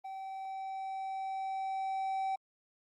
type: tone with level ramp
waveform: triangle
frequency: 770 Hz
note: G5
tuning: 31 cents flat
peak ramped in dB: -38 to -29 dBFS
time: 0.04-2.36 s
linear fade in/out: 10 ms
effects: Opus 24 kbps